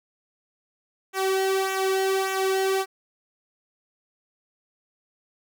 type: tone with flanger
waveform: sawtooth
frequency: 383.3 Hz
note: G4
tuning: 39 cents flat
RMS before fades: -24 dBFS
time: 1.13-2.86 s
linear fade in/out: 50 ms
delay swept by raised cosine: 0.21 to 1.81 ms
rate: 1.7 Hz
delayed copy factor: -0.65
effects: none